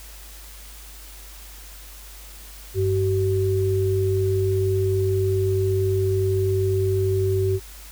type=tone pair together; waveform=sine; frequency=98 / 380.8 Hz; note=G2 / F#4; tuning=0 / +50 cents; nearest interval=octave + major seventh; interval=2350 cents; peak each=-21 dBFS; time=2.74-7.6 s; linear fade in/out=50 ms; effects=added 50 Hz sine -41 dBFS peak until 7.91 s + white hiss -44 dBFS RMS until 7.91 s